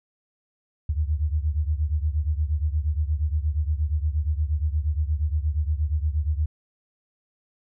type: beating tone pair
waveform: sine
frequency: 73.42 / 81.92 Hz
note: D2 / E2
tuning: 0 / -10 cents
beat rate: 8.5 Hz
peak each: -23 / -26 dBFS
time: 0.89-6.46 s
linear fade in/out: 5 ms
effects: none